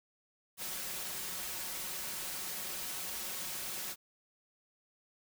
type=noise with comb filter; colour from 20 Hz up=white; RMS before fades=-40 dBFS; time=0.57-3.96 s; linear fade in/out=50 ms; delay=5.4 ms; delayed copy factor=+0.55; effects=none